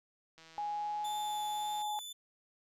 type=click train; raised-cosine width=0.2 ms; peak=-39 dBFS; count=234; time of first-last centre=0.38-1.818 s; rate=162 Hz
type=tone with pitch glide; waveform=sine; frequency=830.6 to 841.2 Hz; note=G#5 to G#5; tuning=0 to +22 cents; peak=-34 dBFS; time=0.58-1.99 s; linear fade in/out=0 ms; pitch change=+22 cents; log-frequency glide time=0.7-1.09 s
type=tone with vibrato; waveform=sawtooth; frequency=3520 Hz; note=A7; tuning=in tune; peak=-40 dBFS; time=1.04-2.13 s; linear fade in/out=10 ms; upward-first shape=triangle; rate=1.8 Hz; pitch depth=15 cents each way
effects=none